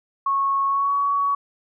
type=tone with pitch glide; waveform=sine; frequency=1100 to 1125.7 Hz; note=C#6 to C#6; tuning=-14 to +26 cents; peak=-18 dBFS; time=0.26-1.35 s; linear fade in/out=5 ms; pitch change=+40 cents; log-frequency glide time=0.67-0.94 s; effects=none